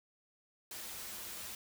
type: noise with comb filter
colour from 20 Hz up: white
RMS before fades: -45 dBFS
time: 0.71-1.55 s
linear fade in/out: 2 ms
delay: 7.1 ms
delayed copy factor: -0.65
effects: none